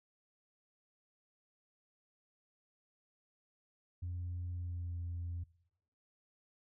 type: tone with pitch glide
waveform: sine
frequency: 88.3 to 86.28 Hz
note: F2 to F2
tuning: +20 to -20 cents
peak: -36 dBFS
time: 4.02-5.44 s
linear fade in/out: 10 ms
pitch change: -40 cents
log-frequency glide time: 4.52-4.99 s
effects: noise-tail reverb RT60 0.8 s tail -22 dB re dry + tanh soft clip ceiling -35 dBFS